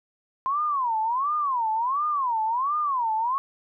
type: tone with vibrato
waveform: sine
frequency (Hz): 1030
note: C6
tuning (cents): -28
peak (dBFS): -22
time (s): 0.46-3.38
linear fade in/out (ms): 0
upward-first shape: sine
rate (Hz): 1.4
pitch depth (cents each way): 290
effects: none